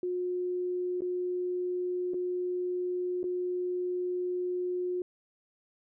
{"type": "tone with dropouts", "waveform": "sine", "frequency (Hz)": 360, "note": "F#4", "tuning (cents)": -47, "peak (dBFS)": -29, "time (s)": [0.03, 5.02], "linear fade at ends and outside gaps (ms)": 2, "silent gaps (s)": [[1.007, 1.019], [2.136, 2.142], [3.231, 3.24]], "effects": []}